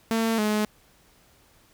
sawtooth tone pair in turn, 225.7 / 212.1 Hz, A3 / G#3, +44 / +37 cents, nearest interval minor second, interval 107 cents, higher first, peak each -18 dBFS, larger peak neither, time 0.11-0.38 / 0.38-0.65 s, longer neither, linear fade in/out 0 ms, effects pink hiss -59 dBFS RMS until 1.73 s

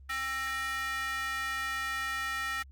square tone with high-pass filter, 266 Hz, C4, 29 cents sharp, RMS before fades -34 dBFS, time 0.09-2.63 s, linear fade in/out 10 ms, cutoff 1600 Hz, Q 7.8, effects added 67 Hz sine -49 dBFS peak until 2.71 s + Opus 24 kbps

